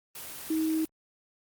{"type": "tone in noise", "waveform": "sine", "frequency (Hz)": 317.4, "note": "D#4", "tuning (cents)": 35, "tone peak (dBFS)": -25, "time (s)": [0.5, 0.85], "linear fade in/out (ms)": 5, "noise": "white", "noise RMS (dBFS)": -41, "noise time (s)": [0.15, 0.86], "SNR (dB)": 13, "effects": ["Opus 24 kbps"]}